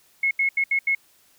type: tone bursts at uneven times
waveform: sine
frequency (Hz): 2177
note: C#7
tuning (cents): -32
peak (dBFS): -18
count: 5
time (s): 0.23-0.31 / 0.39-0.49 / 0.57-0.64 / 0.71-0.79 / 0.87-0.95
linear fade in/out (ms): 5
effects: white hiss -59 dBFS RMS until 1.38 s